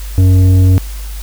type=tone with tanh clipping; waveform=sine; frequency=92.8 Hz; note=F#2; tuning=6 cents sharp; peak=-6 dBFS; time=0.18-0.78 s; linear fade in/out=0 ms; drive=9 dB; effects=added 50 Hz sine -21 dBFS peak until 1.22 s + white hiss -34 dBFS RMS until 1.22 s